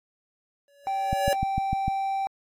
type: tone with exponential growth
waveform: square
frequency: 567 Hz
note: C#5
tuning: 39 cents sharp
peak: -21 dBFS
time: 0.68-1.33 s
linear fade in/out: 1 ms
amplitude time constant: 140 ms
type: tone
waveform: triangle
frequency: 780 Hz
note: G5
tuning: 9 cents flat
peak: -23 dBFS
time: 0.87-2.27 s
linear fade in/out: 0 ms
type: click train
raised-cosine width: 5 ms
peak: -15 dBFS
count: 6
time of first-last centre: 1.13-1.881 s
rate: 6.66 Hz
effects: AAC 64 kbps